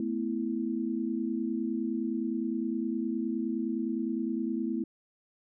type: chord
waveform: sine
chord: A suspended second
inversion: none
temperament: equal with one note detuned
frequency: 220 / 249.7 / 329.6 Hz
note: A3 / B3 / E4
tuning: 0 / +19 / 0 cents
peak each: -33 dBFS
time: 0-4.84 s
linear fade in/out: 2 ms
effects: none